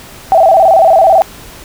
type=tone with vibrato; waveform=sine; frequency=710 Hz; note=F5; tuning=28 cents sharp; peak=-3 dBFS; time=0.32-1.22 s; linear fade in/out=0 ms; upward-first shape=square; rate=18 Hz; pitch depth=140 cents each way; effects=pink hiss -33 dBFS RMS until 1.64 s